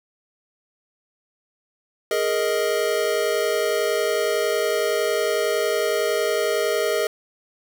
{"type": "chord", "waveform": "square", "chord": "Ab suspended second", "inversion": "none", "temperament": "equal with one note detuned", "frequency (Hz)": [415.3, 466.2, 625.5], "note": ["Ab4", "Bb4", "Eb5"], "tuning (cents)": [0, 0, 9], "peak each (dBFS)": -25, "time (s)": [2.11, 7.07], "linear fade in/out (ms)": 2, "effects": []}